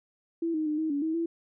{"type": "tone with pitch steps", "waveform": "sine", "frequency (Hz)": [332.8, 311.9, 302.8, 316.4, 285.2, 319.4, 333.7], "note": ["E4", "D#4", "D#4", "D#4", "C#4", "D#4", "E4"], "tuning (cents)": [17, 4, -47, 29, 49, 45, 21], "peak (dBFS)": -26, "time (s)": [0.42, 1.26], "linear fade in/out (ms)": 5, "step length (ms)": 120, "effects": []}